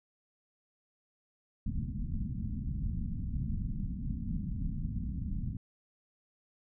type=low-pass noise; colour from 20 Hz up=pink; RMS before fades=-35 dBFS; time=1.66-5.57 s; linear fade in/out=5 ms; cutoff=240 Hz; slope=48 dB/octave; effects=none